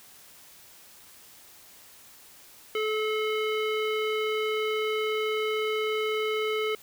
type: tone with low-pass filter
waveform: square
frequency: 431.9 Hz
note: A4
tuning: 32 cents flat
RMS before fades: -28 dBFS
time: 2.75-6.75 s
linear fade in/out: 2 ms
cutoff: 2700 Hz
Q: 3.2
effects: white hiss -52 dBFS RMS until 6.82 s